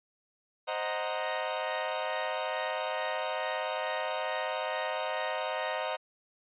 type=chord; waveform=sawtooth; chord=C half-diminished seventh; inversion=none; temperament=equal; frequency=523.3 / 622.3 / 740 / 932.3 Hz; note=C5 / Eb5 / Gb5 / Bb5; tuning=0 / 0 / 0 / 0 cents; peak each=-33 / -31 / -34 / -33 dBFS; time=0.67-5.97 s; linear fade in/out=20 ms; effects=resampled to 8000 Hz